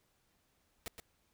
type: noise with echo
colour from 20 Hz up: pink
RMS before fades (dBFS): -42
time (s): 0.86-0.88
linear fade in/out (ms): 0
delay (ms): 120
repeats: 1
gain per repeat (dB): -7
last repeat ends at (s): 1
effects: pink hiss -75 dBFS RMS until 1.33 s

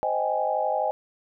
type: chord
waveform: sine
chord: Ab major seventh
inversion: first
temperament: just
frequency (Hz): 519.1 / 623 / 778.7 / 830.6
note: C5 / Eb5 / G5 / Ab5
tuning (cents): -14 / +2 / -12 / 0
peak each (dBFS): -30 / -27 / -29 / -27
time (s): 0.03-0.91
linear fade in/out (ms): 0
effects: none

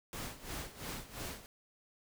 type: noise with tremolo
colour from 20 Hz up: pink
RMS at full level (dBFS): -41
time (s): 0.13-1.46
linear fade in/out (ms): 0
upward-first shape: sine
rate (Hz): 2.9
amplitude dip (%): 80
effects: none

